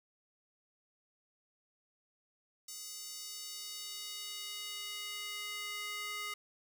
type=tone with high-pass filter sweep; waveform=square; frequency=415.3 Hz; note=G#4; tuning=in tune; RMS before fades=-43 dBFS; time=2.68-6.34 s; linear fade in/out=5 ms; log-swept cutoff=6100 to 1700 Hz; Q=1.5; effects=none